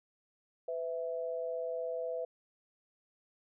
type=tone pair together; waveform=sine; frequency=502 / 658.3 Hz; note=B4 / E5; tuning=+28 / -3 cents; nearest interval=perfect fourth; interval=469 cents; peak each=-36 / -38 dBFS; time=0.68-2.25 s; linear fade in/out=5 ms; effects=none